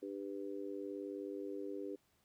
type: harmonic tone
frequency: 99.1 Hz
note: G2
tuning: 19 cents sharp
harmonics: 3 / 4 / 5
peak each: -45 / -44 / -48 dBFS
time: 0.02-1.96 s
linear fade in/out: 10 ms
effects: pink hiss -75 dBFS RMS until 2.24 s + high-pass 60 Hz 12 dB/octave